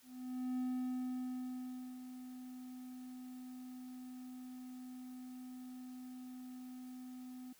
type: tone with ADSR envelope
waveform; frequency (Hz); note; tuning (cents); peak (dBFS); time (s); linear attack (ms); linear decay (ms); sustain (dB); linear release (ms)
triangle; 253.2; B3; +43; -33; 0.02-7.53; 560; 1400; -12; 6
effects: white hiss -66 dBFS RMS until 7.59 s

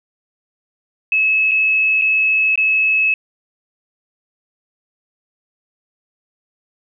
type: tone with dropouts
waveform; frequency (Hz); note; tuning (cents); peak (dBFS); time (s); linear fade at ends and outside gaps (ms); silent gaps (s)
sine; 2587; E7; -33; -12; 1.12-3.14; 2; 1.512-1.516 / 2.014-2.019 / 2.557-2.576
effects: none

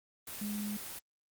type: tone in noise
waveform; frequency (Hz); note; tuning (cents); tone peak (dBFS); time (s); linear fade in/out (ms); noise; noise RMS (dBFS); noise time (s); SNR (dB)
sine; 207.9; G#3; +2; -35; 0.41-0.77; 5; white; -43; 0.27-0.99; +5
effects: Opus 24 kbps

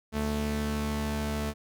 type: tone pair together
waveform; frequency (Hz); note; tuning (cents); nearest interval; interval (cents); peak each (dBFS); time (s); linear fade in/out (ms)
sawtooth; 73.42 / 220; D2 / A3; 0 / 0; octave + perfect fifth; 1900; -28 / -27; 0.12-1.54; 50
effects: none

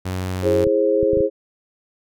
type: tone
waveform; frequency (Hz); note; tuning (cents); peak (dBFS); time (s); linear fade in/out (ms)
sawtooth; 92.5; F#2; 0; -19; 0.05-0.65; 10
type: chord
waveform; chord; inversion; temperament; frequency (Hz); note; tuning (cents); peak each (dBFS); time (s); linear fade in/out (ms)
sine; E augmented; none; equal with one note detuned; 329.6 / 415.3 / 532.4; E4 / G#4 / B#4; 0 / 0 / +30; -22 / -18 / -18; 0.42-1.3; 50
type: clicks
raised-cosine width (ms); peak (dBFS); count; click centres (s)
5; -15; 5; 0.669 / 1.03 / 1.133 / 1.172 / 1.206
effects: none

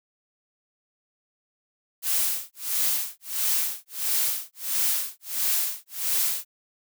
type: noise with tremolo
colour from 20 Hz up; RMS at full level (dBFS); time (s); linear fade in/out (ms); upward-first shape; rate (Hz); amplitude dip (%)
blue; -23; 2.02-6.45; 50; sine; 1.5; 100
effects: none

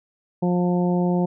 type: harmonic tone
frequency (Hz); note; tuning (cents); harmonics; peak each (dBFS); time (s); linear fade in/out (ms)
177.6; F3; +29; 1 / 2 / 3 / 4 / 5; -19 / -25 / -29 / -31 / -33; 0.42-1.26; 10
effects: none

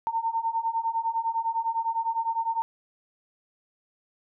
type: beating tone pair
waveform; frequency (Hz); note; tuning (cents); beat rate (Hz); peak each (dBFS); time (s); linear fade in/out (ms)
sine; 904 / 913.9; A5 / A#5; +47 / -35; 9.9; -29 / -27; 0.07-2.62; 0
effects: none

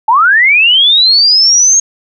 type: linear sweep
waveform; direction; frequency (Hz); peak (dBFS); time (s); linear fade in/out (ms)
sine; up; 839 to 6540; -4; 0.08-1.8; 5
effects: none

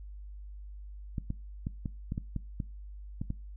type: clicks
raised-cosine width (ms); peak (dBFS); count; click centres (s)
5; -21; 10; 1.182 / 1.304 / 1.669 / 1.858 / 2.121 / 2.179 / 2.363 / 2.602 / 3.215 / 3.304
effects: noise-tail reverb RT60 0.3 s tail -21 dB re dry + added 50 Hz sine -42 dBFS peak until 3.56 s

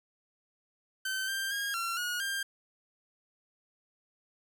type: tone with pitch steps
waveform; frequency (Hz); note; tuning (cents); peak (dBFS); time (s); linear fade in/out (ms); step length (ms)
sawtooth; 1540 / 1580 / 1628 / 1364 / 1446 / 1595; G6 / G6 / G#6 / F6 / F#6 / G6; -31 / +13 / -35 / -41 / -40 / +30; -28; 1.05-2.43; 5; 230
effects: none

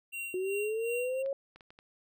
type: tone with tremolo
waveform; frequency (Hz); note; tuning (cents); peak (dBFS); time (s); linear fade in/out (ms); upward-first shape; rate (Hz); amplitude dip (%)
square; 2751; F7; -27; -36; 0.12-1.23; 20; sine; 2.7; 80
type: linear sweep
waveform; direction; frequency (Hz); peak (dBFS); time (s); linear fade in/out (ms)
sine; up; 361.6 to 554.4; -30; 0.34-1.33; 2
type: clicks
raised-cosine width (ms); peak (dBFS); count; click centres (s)
0.3; -37; 5; 1.261 / 1.56 / 1.608 / 1.705 / 1.789
effects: none

